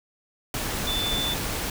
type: tone in noise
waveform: sine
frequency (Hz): 3520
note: A7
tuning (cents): 0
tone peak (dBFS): -26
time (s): 0.87-1.34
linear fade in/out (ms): 2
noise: pink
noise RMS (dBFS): -29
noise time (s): 0.54-1.7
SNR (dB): 0
effects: none